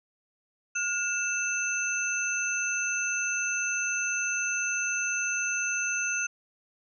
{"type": "tone cluster", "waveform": "sine", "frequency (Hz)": [1430, 2644, 6210], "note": ["F6", "E7", "G8"], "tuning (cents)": [41, 5, -17], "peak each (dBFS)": -31, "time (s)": [0.75, 6.27], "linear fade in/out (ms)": 10, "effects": []}